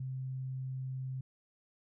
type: tone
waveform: sine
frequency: 130.81 Hz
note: C3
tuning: in tune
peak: -36 dBFS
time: 0-1.21 s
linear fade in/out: 5 ms
effects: none